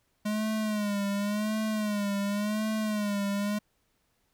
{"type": "tone with vibrato", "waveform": "square", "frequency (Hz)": 208.8, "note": "G#3", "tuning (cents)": 10, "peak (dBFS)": -28, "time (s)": [0.25, 3.59], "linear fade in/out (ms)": 10, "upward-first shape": "sine", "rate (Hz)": 0.91, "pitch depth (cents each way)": 73, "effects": ["pink hiss -73 dBFS RMS until 4.33 s"]}